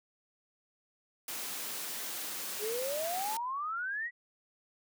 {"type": "noise", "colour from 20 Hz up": "white", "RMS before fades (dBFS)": -39, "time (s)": [1.28, 3.37], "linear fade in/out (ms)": 2}
{"type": "exponential sweep", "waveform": "sine", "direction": "up", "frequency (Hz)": [405, 1975.5], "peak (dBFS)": -33, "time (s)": [2.59, 4.11], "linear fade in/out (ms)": 50}
{"effects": ["high-pass 200 Hz 12 dB/octave"]}